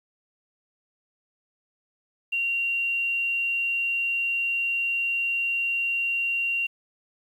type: tone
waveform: sine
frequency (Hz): 2760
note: F7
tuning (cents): -21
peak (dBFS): -23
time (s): 2.32-6.67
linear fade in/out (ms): 10
effects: 9-bit